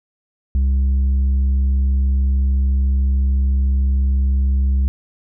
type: tone with tanh clipping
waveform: sine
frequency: 66.7 Hz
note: C2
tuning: 34 cents sharp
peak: -14 dBFS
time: 0.55-4.88 s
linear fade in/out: 0 ms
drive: 4 dB
effects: none